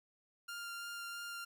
sawtooth tone with vibrato, 1396.9 Hz, F6, in tune, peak -39 dBFS, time 0.48-1.45 s, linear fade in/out 10 ms, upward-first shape sine, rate 3 Hz, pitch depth 8 cents each way, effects 12-bit

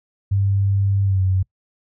sine tone with pitch glide, 98.8 to 93.96 Hz, G2 to F#2, +14 to +27 cents, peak -15 dBFS, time 0.31-1.43 s, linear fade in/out 10 ms, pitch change -87 cents, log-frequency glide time 1.04-1.22 s, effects noise-tail reverb RT60 0.1 s tail -24 dB re dry

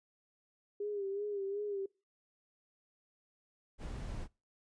sine tone with vibrato, 403 Hz, G4, 48 cents sharp, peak -35 dBFS, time 0.8-1.86 s, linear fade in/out 5 ms, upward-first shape sine, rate 2.7 Hz, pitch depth 61 cents each way
brown noise, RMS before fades -41 dBFS, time 3.78-4.28 s, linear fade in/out 50 ms
effects noise-tail reverb RT60 0.3 s tail -24 dB re dry + resampled to 22050 Hz

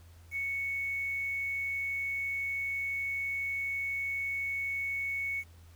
sine tone with quantisation, 2217 Hz, C#7, in tune, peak -31 dBFS, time 0.31-5.44 s, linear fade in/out 50 ms, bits 9, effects added 84 Hz sine -52 dBFS peak until 5.75 s + pink hiss -63 dBFS RMS until 5.75 s

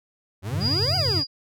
40% pulse exponential two-way sweep, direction up then down, 87.31 to 773 to 253 Hz, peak -27 dBFS, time 0.42-1.24 s, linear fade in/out 50 ms, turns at 0.96 s
triangle chord, F# suspended second, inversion none, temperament just, 92.5 / 104.06 / 138.75 Hz, F#2 / G#2 / C#3, 0 / +4 / +2 cents, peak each -27 dBFS, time 0.48-1.24 s, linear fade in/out 50 ms
sine tone with tremolo, 4854 Hz, D#8, 44 cents flat, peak -21 dBFS, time 0.6-1.27 s, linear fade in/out 50 ms, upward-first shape square, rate 18 Hz, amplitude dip 25%
effects none

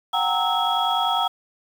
sine tone cluster, 733 / 783 / 925 / 1302 / 3321 Hz, F#5 / G5 / A#5 / E6 / G#7, -16 / -2 / -14 / -22 / -1 cents, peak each -25 dBFS, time 0.13-1.28 s, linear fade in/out 10 ms, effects tanh soft clip ceiling -9 dBFS + 7-bit

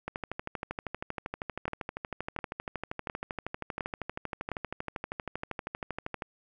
two click trains, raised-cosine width 0.5 ms, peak -17 / -19 dBFS, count 5 / 79, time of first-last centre 1.68-4.517 / 0.08-6.222 s, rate 1.41 / 12.7 Hz, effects none

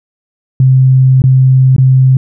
sine tone with dropouts, 130.81 Hz, C3, in tune, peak -3 dBFS, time 0.6-2.17 s, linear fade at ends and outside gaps 2 ms, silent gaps 1.22-1.239 / 1.764-1.782 s, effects none

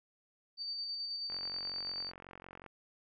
sine tone with tremolo, 4604 Hz, D8, 35 cents flat, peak -36 dBFS, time 0.57-2.12 s, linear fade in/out 50 ms, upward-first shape square, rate 9.3 Hz, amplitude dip 25%
click train, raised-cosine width 0.5 ms, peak -34 dBFS, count 63, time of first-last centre 1.3-2.663 s, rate 45.5 Hz
effects none

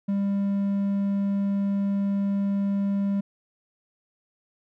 triangle tone, 199 Hz, G3, 26 cents sharp, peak -20 dBFS, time 0.08-3.21 s, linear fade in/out 10 ms, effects none

